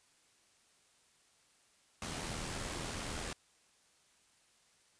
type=noise with amplitude modulation; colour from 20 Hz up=pink; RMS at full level=-39 dBFS; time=2.02-3.33 s; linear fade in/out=2 ms; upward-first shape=sine; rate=81.4 Hz; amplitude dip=40%; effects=white hiss -69 dBFS RMS until 4.99 s + resampled to 22050 Hz